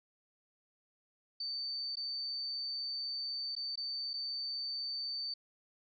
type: tone with dropouts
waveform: sine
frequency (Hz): 4568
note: D8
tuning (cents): -49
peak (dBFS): -36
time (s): 1.4-5.34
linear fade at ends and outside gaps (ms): 5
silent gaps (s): 1.956-1.969 / 3.553-3.564 / 3.757-3.774 / 4.134-4.138
effects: none